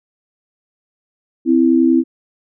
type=tone pair together; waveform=sine; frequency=259 / 329.6 Hz; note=C4 / E4; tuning=-17 / 0 cents; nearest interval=major third; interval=417 cents; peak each=-12 dBFS; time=1.45-2.04 s; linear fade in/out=50 ms; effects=none